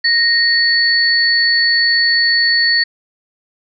sine tone pair together, 1864.7 / 4441 Hz, A#6 / C#8, 0 / +2 cents, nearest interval octave + minor third, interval 1502 cents, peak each -13 dBFS, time 0.04-2.84 s, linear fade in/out 10 ms, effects none

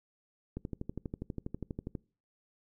click train, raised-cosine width 3 ms, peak -24 dBFS, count 18, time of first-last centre 0.57-1.952 s, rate 12.3 Hz, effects noise-tail reverb RT60 0.4 s tail -24 dB re dry

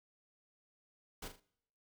pink noise with echo, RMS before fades -45 dBFS, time 1.22-1.28 s, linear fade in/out 5 ms, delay 40 ms, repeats 3, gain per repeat -8 dB, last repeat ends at 1.4 s, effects noise-tail reverb RT60 0.8 s tail -24 dB re dry

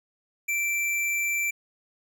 square tone, 2342 Hz, D7, 5 cents flat, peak -25 dBFS, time 0.48-1.51 s, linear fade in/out 10 ms, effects none

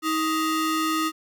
45% pulse ring-modulated tone, 784 Hz, G5, in tune, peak -19 dBFS, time 0.02-1.12 s, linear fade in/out 50 ms, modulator 466 Hz, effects none

